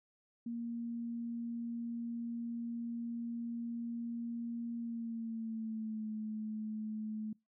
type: tone with pitch glide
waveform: sine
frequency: 234.2 to 216 Hz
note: A#3 to A3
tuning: +8 to -32 cents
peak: -37 dBFS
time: 0.46-7.33 s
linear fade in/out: 5 ms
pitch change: -140 cents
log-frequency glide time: 4.77-6.08 s
effects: noise-tail reverb RT60 0.2 s tail -24 dB re dry